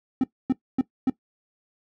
triangle tone bursts, 261 Hz, C4, 4 cents flat, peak -15 dBFS, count 4, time 0.21-1.098 s, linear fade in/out 2 ms, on 27 ms, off 260 ms, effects noise-tail reverb RT60 0.1 s tail -17 dB re dry

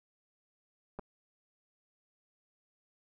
clicks, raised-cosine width 1 ms, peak -28 dBFS, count 2, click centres 0.989 / 0.994 s, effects none

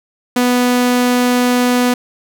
sawtooth tone, 246.9 Hz, B3, in tune, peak -7 dBFS, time 0.36-1.94 s, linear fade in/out 5 ms, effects none

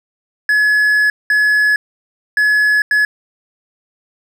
triangle tone bursts at uneven times, 1699 Hz, G#6, 39 cents sharp, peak -8 dBFS, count 4, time 0.49-1.1 / 1.3-1.76 / 2.37-2.82 / 2.91-3.05 s, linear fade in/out 2 ms, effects none

